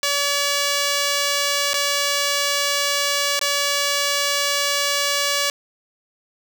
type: tone with dropouts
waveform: 5% pulse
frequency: 570 Hz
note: C#5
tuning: 48 cents sharp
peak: -7 dBFS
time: 0.03-5.5 s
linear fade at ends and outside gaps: 1 ms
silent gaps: 1.733-1.741 / 3.393-3.413 s
effects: none